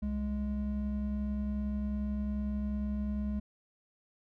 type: tone pair together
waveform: triangle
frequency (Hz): 65.7 / 208.3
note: C2 / G#3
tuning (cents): +8 / +5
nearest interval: octave + minor sixth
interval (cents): 1997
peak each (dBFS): -33 / -31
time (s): 0.02-3.4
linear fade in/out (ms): 10
effects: none